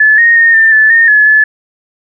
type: tone with pitch steps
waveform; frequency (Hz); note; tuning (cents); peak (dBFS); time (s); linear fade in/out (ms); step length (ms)
sine; 1729 / 1860 / 1841 / 1791 / 1743 / 1832 / 1709 / 1725; A6 / A#6 / A#6 / A6 / A6 / A#6 / G#6 / A6; -31 / -4 / -22 / +30 / -17 / -31 / +49 / -35; -3; 0-1.44; 5; 180
effects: none